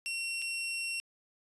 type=tone with dropouts; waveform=sawtooth; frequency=2730 Hz; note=F7; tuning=40 cents flat; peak=-30 dBFS; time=0.06-1 s; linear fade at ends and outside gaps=0 ms; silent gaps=0.418-0.422 s; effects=resampled to 24000 Hz